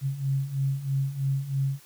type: beating tone pair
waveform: sine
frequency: 134.5 / 137.6 Hz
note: C3 / C#3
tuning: +48 / -12 cents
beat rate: 3.1 Hz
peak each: -30 / -26 dBFS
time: 0.01-1.8 s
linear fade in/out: 50 ms
effects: white hiss -54 dBFS RMS until 1.85 s